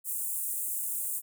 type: high-pass noise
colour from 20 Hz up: pink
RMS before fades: -33 dBFS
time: 0.04-1.22 s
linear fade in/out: 50 ms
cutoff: 8100 Hz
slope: 48 dB/octave
effects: none